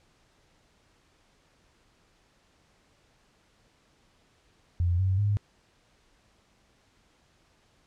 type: tone with pitch steps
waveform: sine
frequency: 87.31 / 94.66 / 102.64 Hz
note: F2 / F#2 / G#2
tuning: 0 / +40 / -20 cents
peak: -22 dBFS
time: 4.8-5.37 s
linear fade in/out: 0 ms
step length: 190 ms
effects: pink hiss -65 dBFS RMS until 7.86 s + low-pass 7000 Hz 12 dB/octave